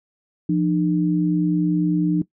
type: tone pair together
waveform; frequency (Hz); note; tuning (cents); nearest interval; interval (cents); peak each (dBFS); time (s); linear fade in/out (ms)
sine; 172.98 / 303; F3 / D#4; -16 / -46; minor seventh; 970; -19; 0.49-2.22; 5
effects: noise-tail reverb RT60 0.1 s tail -18 dB re dry